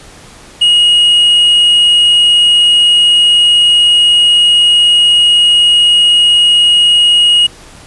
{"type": "tone with quantisation", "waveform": "triangle", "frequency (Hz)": 2884, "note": "F#7", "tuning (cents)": -45, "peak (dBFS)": -3, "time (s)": [0.61, 7.47], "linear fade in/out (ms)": 10, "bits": 5, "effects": ["pink hiss -36 dBFS RMS until 7.86 s", "resampled to 24000 Hz"]}